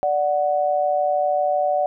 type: tone pair together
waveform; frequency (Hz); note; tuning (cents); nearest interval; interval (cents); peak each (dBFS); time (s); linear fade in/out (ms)
sine; 587.3 / 740; D5 / F#5; 0 / 0; major third; 400; -20; 0.03-1.86; 0
effects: none